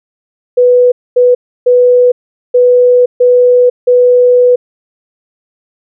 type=tone bursts at uneven times; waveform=sine; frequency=493.9 Hz; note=B4; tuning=in tune; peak=-3 dBFS; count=6; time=0.57-0.92 / 1.16-1.35 / 1.66-2.12 / 2.54-3.06 / 3.2-3.7 / 3.87-4.56 s; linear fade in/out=10 ms; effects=none